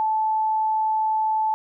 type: tone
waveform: sine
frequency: 872 Hz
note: A5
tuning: 16 cents flat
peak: -19 dBFS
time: 0-1.54 s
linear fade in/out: 0 ms
effects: none